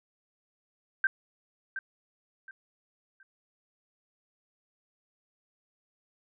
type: tone with echo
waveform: sine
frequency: 1564 Hz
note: G6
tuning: 4 cents flat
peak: -21 dBFS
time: 1.04-1.07 s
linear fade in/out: 2 ms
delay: 720 ms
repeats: 3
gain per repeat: -11 dB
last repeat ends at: 3.23 s
effects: none